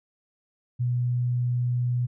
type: tone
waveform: sine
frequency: 122.8 Hz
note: B2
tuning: 9 cents flat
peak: -22 dBFS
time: 0.79-2.07 s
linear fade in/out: 20 ms
effects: none